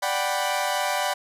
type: chord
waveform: sawtooth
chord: G major seventh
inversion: second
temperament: equal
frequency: 587.3 / 740 / 784 / 987.8 Hz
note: D5 / F#5 / G5 / B5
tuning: 0 / 0 / 0 / 0 cents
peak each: -25 dBFS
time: 0.02-1.14 s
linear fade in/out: 10 ms
effects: resampled to 32000 Hz + 9-bit